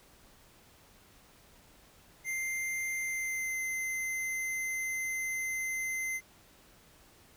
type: tone with pitch glide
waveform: square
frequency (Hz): 2093 to 2069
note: C7 to C7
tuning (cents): 0 to -20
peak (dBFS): -33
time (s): 2.24-6.21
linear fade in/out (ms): 50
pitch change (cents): -20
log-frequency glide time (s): 2.93-3.59
effects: pink hiss -60 dBFS RMS until 7.36 s